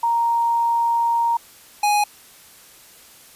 sine / square tone pair in turn, 932.3 / 830.6 Hz, A#5 / G#5, 0 / 0 cents, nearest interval major second, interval 200 cents, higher first, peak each -16 / -16 dBFS, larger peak neither, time 0.03-1.37 / 1.83-2.04 s, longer first, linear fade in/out 5 ms, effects white hiss -47 dBFS RMS until 3.35 s + resampled to 32000 Hz

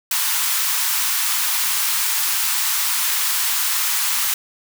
white high-pass noise, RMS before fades -20 dBFS, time 0.11-4.34 s, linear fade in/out 2 ms, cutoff 860 Hz, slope 48 dB/octave, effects none

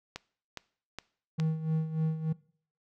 click train, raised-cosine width 0.2 ms, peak -20 dBFS, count 4, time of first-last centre 0.16-1.4 s, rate 2.42 Hz
triangle tone with tremolo, 158.7 Hz, D#3, 35 cents sharp, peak -23 dBFS, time 1.38-2.33 s, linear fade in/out 10 ms, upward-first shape sine, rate 3.4 Hz, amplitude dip 70%
effects noise-tail reverb RT60 0.5 s tail -21 dB re dry

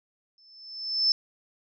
sine tone with exponential growth, 5274 Hz, E8, in tune, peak -17 dBFS, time 0.38-1.12 s, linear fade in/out 1 ms, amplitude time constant 160 ms, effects none

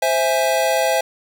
square chord, C augmented, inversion none, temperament equal with one note detuned, 523.3 / 659.3 / 827.7 Hz, C5 / E5 / G#5, 0 / 0 / -6 cents, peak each -21 / -20 / -22 dBFS, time 0.02-1.01 s, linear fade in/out 5 ms, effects none

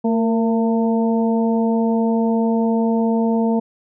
harmonic tone with a mistuned harmonic, 225.7 Hz, A3, 44 cents sharp, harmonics 1 / 2 / 3 / 4, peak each -16 / -22 / -26 / -28 dBFS, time 0.04-3.6 s, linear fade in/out 10 ms, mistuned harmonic 2, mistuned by +37 cents, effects none

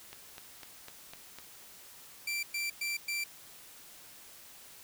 click train, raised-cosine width 0.2 ms, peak -28 dBFS, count 6, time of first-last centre 0.13-1.386 s, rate 3.98 Hz
sawtooth tone bursts, 2349 Hz, D7, in tune, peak -29 dBFS, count 4, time 2.27-3.24 s, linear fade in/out 5 ms, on 160 ms, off 110 ms
effects white hiss -53 dBFS RMS until 4.83 s

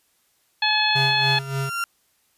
harmonic tone, 855 Hz, A5, 50 cents flat, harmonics 1 / 2 / 3 / 4 / 5, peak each -24 / -24 / -24 / -24 / -24 dBFS, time 0.62-1.39 s, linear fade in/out 5 ms
square tone with tremolo, 136.2 Hz, C#3, 30 cents flat, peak -23 dBFS, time 0.95-1.7 s, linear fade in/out 10 ms, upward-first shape sine, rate 3.5 Hz, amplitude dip 70%
35% pulse tone with exponential growth, 1381 Hz, F6, 20 cents flat, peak -20 dBFS, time 0.96-1.84 s, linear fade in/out 1 ms, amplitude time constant 190 ms
effects white hiss -65 dBFS RMS until 2.37 s + resampled to 32000 Hz

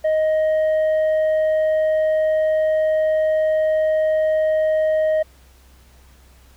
triangle tone with tanh clipping, 625 Hz, D#5, 8 cents sharp, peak -16 dBFS, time 0.04-5.23 s, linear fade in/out 10 ms, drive 8 dB, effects added 64 Hz sine -48 dBFS peak until 6.56 s + pink hiss -54 dBFS RMS until 6.56 s

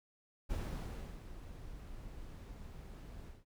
brown noise with ADSR envelope, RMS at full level -37 dBFS, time 0.49-3.45 s, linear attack 21 ms, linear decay 690 ms, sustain -12 dB, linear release 180 ms, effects none

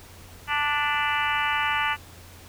harmonic tone with a mistuned harmonic, 293.7 Hz, D4, in tune, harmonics 3 / 4 / 5 / 6 / 7 / 8 / 9 / 10, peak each -28 / -29 / -30 / -31 / -31 / -32 / -33 / -33 dBFS, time 0.47-1.97 s, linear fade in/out 50 ms, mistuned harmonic 7, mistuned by -31 cents, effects added 88 Hz sine -48 dBFS peak until 2.48 s + pink hiss -48 dBFS RMS until 2.48 s

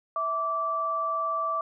sine tone pair together, 654 / 1163.2 Hz, E5 / D6, -14 / -17 cents, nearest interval minor seventh, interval 997 cents, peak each -33 / -26 dBFS, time 0.16-1.61 s, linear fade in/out 2 ms, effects none

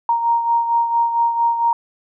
sine beating tone pair, 932.3 / 936.7 Hz, A#5 / A#5, 0 / +8 cents, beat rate 4.4 Hz, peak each -15 / -23 dBFS, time 0.09-1.73 s, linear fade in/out 2 ms, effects none

